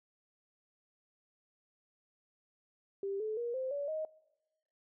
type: tone with pitch steps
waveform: sine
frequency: 394.5 / 432.7 / 474.6 / 520.5 / 570.9 / 626.2 Hz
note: G4 / A4 / A#4 / C5 / D5 / D#5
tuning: +11 / -29 / +31 / -9 / -49 / +11 cents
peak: -34 dBFS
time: 3.03-4.05 s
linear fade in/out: 2 ms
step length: 170 ms
effects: noise-tail reverb RT60 1.0 s tail -23 dB re dry